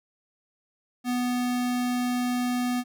square tone, 246.9 Hz, B3, in tune, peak -25 dBFS, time 1.04-2.84 s, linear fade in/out 50 ms, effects none

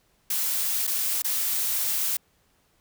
blue noise with dropouts, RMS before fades -26 dBFS, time 0.3-2.17 s, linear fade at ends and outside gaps 5 ms, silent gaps 0.87-0.874 / 1.221-1.244 s, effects pink hiss -66 dBFS RMS until 2.8 s

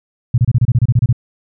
sine tone bursts, 120.2 Hz, B2, 46 cents flat, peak -7 dBFS, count 12, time 0.34-1.128 s, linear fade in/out 5 ms, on 40 ms, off 28 ms, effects none

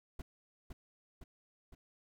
brown noise with echo, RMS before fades -42 dBFS, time 0.19-0.22 s, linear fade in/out 5 ms, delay 510 ms, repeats 3, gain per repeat -4 dB, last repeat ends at 1.75 s, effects none

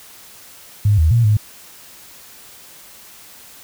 sine tone with pitch steps, 103.4 / 79.1 / 117.2 / 106.1 Hz, G#2 / D#2 / A#2 / G#2, -7 / +29 / +10 / +38 cents, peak -10 dBFS, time 0.85-1.37 s, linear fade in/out 5 ms, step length 130 ms, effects white hiss -42 dBFS RMS until 3.63 s

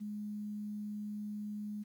sine tone with quantisation, 209 Hz, G#3, 11 cents sharp, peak -38 dBFS, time 0-1.84 s, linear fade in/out 20 ms, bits 11, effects none

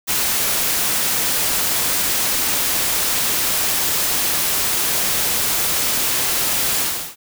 white noise with ADSR envelope, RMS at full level -17 dBFS, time 0.07-7.16 s, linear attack 37 ms, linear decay 5 ms, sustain -2 dB, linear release 360 ms, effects none

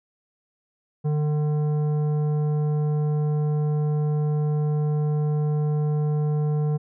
sine tone with tanh clipping, 150 Hz, D3, 37 cents sharp, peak -22 dBFS, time 1.04-6.78 s, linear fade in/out 20 ms, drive 11 dB, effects none

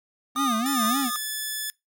square tone with vibrato, 247.3 Hz, B3, 3 cents sharp, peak -25 dBFS, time 0.35-1.11 s, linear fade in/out 50 ms, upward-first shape sine, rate 3.5 Hz, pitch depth 210 cents each way
square tone with tremolo, 1224 Hz, D#6, 29 cents flat, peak -24 dBFS, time 0.36-1.16 s, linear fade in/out 0 ms, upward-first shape sine, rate 2.5 Hz, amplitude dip 65%
5% pulse tone with pitch glide, 1760 to 1730.8 Hz, A6 to A6, 0 to -29 cents, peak -18 dBFS, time 0.66-1.7 s, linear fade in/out 0 ms, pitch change -29 cents, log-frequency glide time 0.83-0.94 s
effects noise-tail reverb RT60 0.2 s tail -24 dB re dry

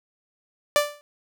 sawtooth tone with exponential decay, 587.3 Hz, D5, in tune, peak -10 dBFS, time 0.76-1.01 s, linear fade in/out 0 ms, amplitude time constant 53 ms, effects none

